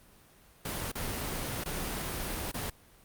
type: noise with dropouts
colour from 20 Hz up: pink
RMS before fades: -35 dBFS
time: 0.65-2.7 s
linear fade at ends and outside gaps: 5 ms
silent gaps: 0.918-0.953 / 1.64-1.658 / 2.517-2.541 s
effects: pink hiss -59 dBFS RMS until 3.04 s + Opus 32 kbps